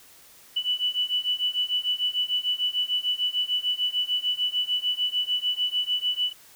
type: beating tone pair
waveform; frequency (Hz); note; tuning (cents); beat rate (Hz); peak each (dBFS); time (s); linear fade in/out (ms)
sine; 2966 / 2972.7; F#7 / F#7; +4 / +7; 6.7; -27 / -26; 0.56-6.33; 10
effects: white hiss -52 dBFS RMS until 6.55 s